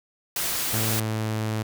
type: noise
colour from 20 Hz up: white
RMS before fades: -27 dBFS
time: 0.36-1 s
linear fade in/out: 2 ms
type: tone with pitch glide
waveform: sawtooth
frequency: 110 to 109.11 Hz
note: A2 to A2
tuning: 0 to -14 cents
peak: -21 dBFS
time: 0.73-1.63 s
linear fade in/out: 10 ms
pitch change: -14 cents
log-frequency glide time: 0.88-1.5 s
effects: none